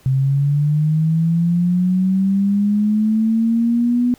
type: linear sweep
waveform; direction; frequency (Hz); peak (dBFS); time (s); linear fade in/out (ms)
sine; up; 130.81 to 246.9; -13; 0.06-4.14; 0
effects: pink hiss -51 dBFS RMS until 4.18 s